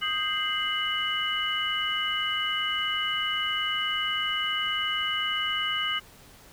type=tone cluster; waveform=sine; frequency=1244 / 1580 / 2085 / 2954 Hz; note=D#6 / G6 / C7 / F#7; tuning=-1 / +13 / -7 / -3 cents; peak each=-32 / -35 / -32 / -28 dBFS; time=0.01-6 s; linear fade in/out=20 ms; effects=pink hiss -52 dBFS RMS until 6.52 s